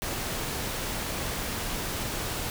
pink noise, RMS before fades -32 dBFS, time 0.02-2.5 s, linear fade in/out 0 ms, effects none

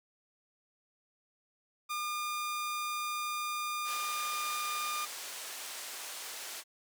sawtooth tone, 1209 Hz, D6, 50 cents sharp, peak -30 dBFS, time 1.89-5.06 s, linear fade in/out 20 ms
white band-pass noise, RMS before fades -43 dBFS, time 3.84-6.64 s, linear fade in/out 50 ms, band 490 to 10000 Hz, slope 12 dB/octave
effects none

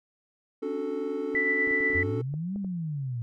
triangle chord, D major seventh, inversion third, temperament equal with one note detuned, 271.3 / 293.7 / 370 / 440 Hz, C#4 / D4 / F#4 / A4, -37 / 0 / 0 / 0 cents, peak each -35 / -33 / -35 / -29 dBFS, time 0.62-2.22 s, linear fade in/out 10 ms
clicks, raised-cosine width 2 ms, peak -30 dBFS, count 9, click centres 1.347 / 1.674 / 1.711 / 1.806 / 1.902 / 1.935 / 2.34 / 2.56 / 2.646 s
sine tone with tremolo, 1980 Hz, B6, 4 cents sharp, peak -22 dBFS, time 1.35-2.03 s, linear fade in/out 2 ms, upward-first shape triangle, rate 8.3 Hz, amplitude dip 35%
sine exponential two-way sweep, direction up then down, 84.7 to 205.3 to 114.5 Hz, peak -29 dBFS, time 1.95-3.22 s, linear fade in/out 0 ms, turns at 2.57 s
effects none

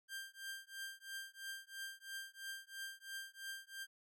sawtooth tone with tremolo, 1585 Hz, G6, 19 cents sharp, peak -39 dBFS, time 0.08-3.87 s, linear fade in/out 50 ms, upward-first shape triangle, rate 3 Hz, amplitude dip 100%, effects none

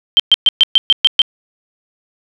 sine tone bursts, 3136 Hz, G7, in tune, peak -4 dBFS, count 8, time 0.17-1.218 s, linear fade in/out 0 ms, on 26 ms, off 120 ms, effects none

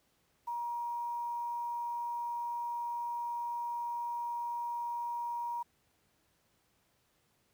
sine tone with quantisation, 949 Hz, A#5, 31 cents sharp, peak -34 dBFS, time 0.47-5.63 s, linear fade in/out 10 ms, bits 10, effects pink hiss -73 dBFS RMS until 7.53 s + high-pass 60 Hz 12 dB/octave

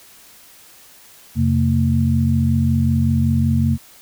sine tone cluster, 87.5 / 132.8 / 227.2 Hz, F2 / C3 / A#3, +4 / +26 / -44 cents, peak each -18 dBFS, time 1.35-3.78 s, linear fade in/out 50 ms, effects white hiss -46 dBFS RMS until 4.01 s

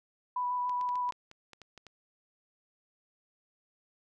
sine tone with vibrato, 987.8 Hz, B5, in tune, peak -29 dBFS, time 0.36-1.11 s, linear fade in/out 5 ms, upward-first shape square, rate 6.9 Hz, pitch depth 9 cents each way
clicks, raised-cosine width 0.2 ms, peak -32 dBFS, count 11, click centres 0.695 / 0.812 / 0.89 / 0.956 / 1.091 / 1.123 / 1.314 / 1.533 / 1.617 / 1.777 / 1.867 s
effects none

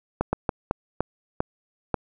slowing click train, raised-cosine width 1 ms, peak -8 dBFS, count 7, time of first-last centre 0.21-1.943 s, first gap 120 ms, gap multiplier 1.35, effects none

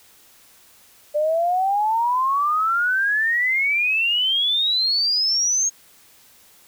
sine exponential sweep, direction up, 587.3 to 6570 Hz, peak -17 dBFS, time 1.14-5.7 s, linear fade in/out 20 ms, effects white hiss -52 dBFS RMS until 6.67 s

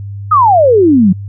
sine exponential sweep, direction down, 1300 to 174.6 Hz, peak -4 dBFS, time 0.31-1.13 s, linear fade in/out 10 ms, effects added 100 Hz sine -21 dBFS peak until 1.28 s

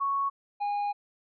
sine / triangle tone pair in turn, 1108.7 / 818.7 Hz, C#6 / G#5, 0 / -25 cents, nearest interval perfect fourth, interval 525 cents, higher first, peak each -25 dBFS, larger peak neither, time 0-0.3 / 0.6-0.93 s, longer second, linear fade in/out 20 ms, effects resampled to 11025 Hz

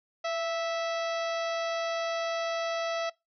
harmonic tone with a mistuned harmonic, 656 Hz, E5, 9 cents flat, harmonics 1 / 2 / 3 / 4 / 5 / 6 / 7 / 8 / 9, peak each -30 / -36 / -40 / -42 / -44 / -46 / -47 / -48 / -49 dBFS, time 0.24-3.1 s, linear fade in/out 10 ms, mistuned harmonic 1, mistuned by +33 cents, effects noise-tail reverb RT60 0.2 s tail -22 dB re dry

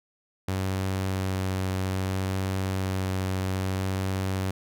sawtooth tone with vibrato, 94.7 Hz, F#2, 41 cents sharp, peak -22 dBFS, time 0.48-4.51 s, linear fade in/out 5 ms, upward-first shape sine, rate 0.62 Hz, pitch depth 10 cents each way, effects none

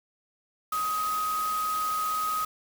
sine tone in noise, 1258 Hz, D#6, 19 cents sharp, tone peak -26 dBFS, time 0.72-2.45 s, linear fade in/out 5 ms, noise white, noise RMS -38 dBFS, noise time 0.72-2.45 s, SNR +9 dB, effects none

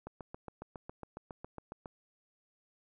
click train, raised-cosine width 1 ms, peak -29 dBFS, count 14, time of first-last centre 0.07-1.858 s, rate 7.27 Hz, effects none

